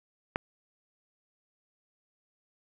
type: click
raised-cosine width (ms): 0.5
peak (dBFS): -13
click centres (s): 0.359
effects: 9-bit